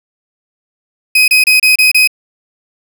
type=tone bursts; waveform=35% pulse; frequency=2515 Hz; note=D#7; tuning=18 cents sharp; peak=-4 dBFS; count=6; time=1.15-2.075 s; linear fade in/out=5 ms; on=130 ms; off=29 ms; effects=none